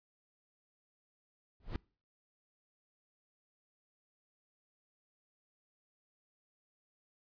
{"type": "noise with exponential growth", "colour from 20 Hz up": "brown", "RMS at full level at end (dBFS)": -29, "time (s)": [1.6, 1.76], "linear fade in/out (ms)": 1, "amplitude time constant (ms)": 34, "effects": ["noise-tail reverb RT60 0.4 s tail -25 dB re dry", "resampled to 11025 Hz"]}